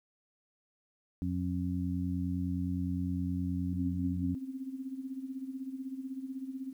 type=harmonic tone; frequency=89.7 Hz; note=F2; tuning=47 cents sharp; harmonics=1 / 2 / 3; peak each=-35 / -35 / -35 dBFS; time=1.22-4.35 s; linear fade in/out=0 ms
type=tone with tremolo; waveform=sine; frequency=264.4 Hz; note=C4; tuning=18 cents sharp; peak=-34 dBFS; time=3.73-6.73 s; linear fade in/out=5 ms; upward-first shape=sine; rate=16 Hz; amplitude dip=70%
effects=11-bit